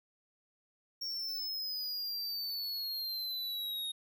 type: exponential sweep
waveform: square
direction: down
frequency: 5530 to 3720 Hz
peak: -36 dBFS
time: 1.01-3.92 s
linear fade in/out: 10 ms
effects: 12-bit